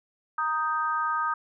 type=chord; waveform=sine; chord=Eb major; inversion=second; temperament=equal; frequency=932.3 / 1244.5 / 1568 Hz; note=Bb5 / Eb6 / G6; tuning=0 / 0 / 0 cents; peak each=-31 / -26 / -32 dBFS; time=0.38-1.34 s; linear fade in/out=5 ms; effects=none